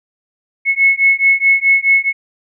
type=beating tone pair; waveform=sine; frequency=2189 / 2193.7 Hz; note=C#7 / C#7; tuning=-22 / -19 cents; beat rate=4.7 Hz; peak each=-12 dBFS; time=0.65-2.13 s; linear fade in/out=50 ms; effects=none